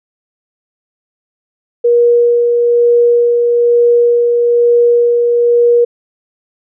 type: tone with tremolo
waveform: sine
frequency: 476.6 Hz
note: A#4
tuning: 38 cents sharp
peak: -5 dBFS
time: 1.84-5.85 s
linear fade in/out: 10 ms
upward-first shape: sine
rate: 1.1 Hz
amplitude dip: 30%
effects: none